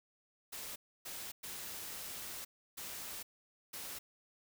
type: noise bursts at uneven times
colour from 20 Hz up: white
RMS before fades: -45 dBFS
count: 5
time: 0.52-0.76 / 1.05-1.32 / 1.43-2.45 / 2.77-3.23 / 3.73-3.99 s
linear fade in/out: 10 ms
effects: none